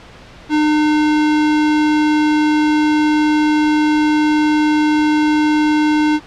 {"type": "tone", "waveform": "square", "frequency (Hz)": 303.2, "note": "D#4", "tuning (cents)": -45, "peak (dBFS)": -12, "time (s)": [0.49, 6.2], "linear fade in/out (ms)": 50, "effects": ["pink hiss -39 dBFS RMS until 6.26 s", "low-pass 4000 Hz 12 dB/octave"]}